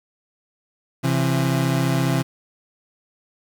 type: tone pair together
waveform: 30% pulse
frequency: 133.2 / 167.82 Hz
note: C3 / E3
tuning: +31 / +31 cents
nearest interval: major third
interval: 400 cents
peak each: -17 / -20 dBFS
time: 1.03-2.23 s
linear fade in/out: 20 ms
effects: 9-bit